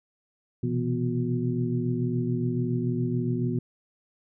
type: tone cluster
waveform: sine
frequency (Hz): 122.9 / 130 / 166.6 / 245.1 / 362.5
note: B2 / C3 / E3 / B3 / F#4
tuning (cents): -8 / -11 / +19 / -13 / -35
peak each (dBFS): -28 / -34 / -32 / -29 / -33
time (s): 0.63-3.59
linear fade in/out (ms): 5
effects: none